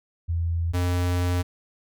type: tone pair in turn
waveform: sine / square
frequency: 84.1 / 88.92 Hz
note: E2 / F2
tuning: +35 / +32 cents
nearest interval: minor second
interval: 97 cents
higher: second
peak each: -22 / -22 dBFS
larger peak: neither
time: 0.28-0.73 / 0.73-1.43 s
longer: second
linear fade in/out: 20 ms
effects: none